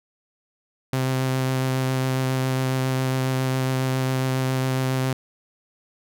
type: tone with vibrato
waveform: sawtooth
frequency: 130.7 Hz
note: C3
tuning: 1 cent flat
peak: -17 dBFS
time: 0.93-5.13 s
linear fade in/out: 2 ms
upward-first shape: sine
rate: 7.3 Hz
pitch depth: 11 cents each way
effects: none